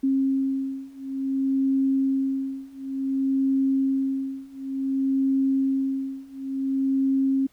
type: beating tone pair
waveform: sine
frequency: 268.7 / 269.26 Hz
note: C4 / C4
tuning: +46 / +50 cents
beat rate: 0.56 Hz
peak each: -25 / -24 dBFS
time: 0.03-7.47 s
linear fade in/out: 10 ms
effects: pink hiss -62 dBFS RMS until 7.52 s